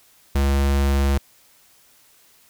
square tone, 69.3 Hz, C#2, in tune, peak -17 dBFS, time 0.35-1.18 s, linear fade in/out 5 ms, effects white hiss -55 dBFS RMS until 2.49 s

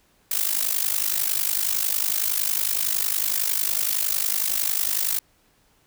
blue noise with amplitude modulation, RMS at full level -20 dBFS, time 0.31-5.19 s, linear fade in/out 5 ms, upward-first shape sine, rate 50.9 Hz, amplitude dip 85%, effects pink hiss -62 dBFS RMS until 5.86 s

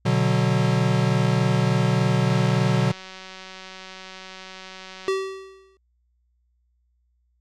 square chord, B minor, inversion none, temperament equal, 123.47 / 146.83 / 185 Hz, B2 / D3 / F#3, 0 / 0 / 0 cents, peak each -22 / -24 / -24 dBFS, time 0.05-2.92 s, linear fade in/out 10 ms
click train, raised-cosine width 0.2 ms, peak -22 dBFS, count 527, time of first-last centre 2.28-5.078 s, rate 188 Hz
square tone with exponential decay, 384.3 Hz, G4, 34 cents flat, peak -19 dBFS, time 5.08-5.77 s, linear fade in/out 1 ms, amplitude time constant 150 ms
effects added 60 Hz sine -64 dBFS peak until 7.4 s + low-pass 6000 Hz 12 dB/octave

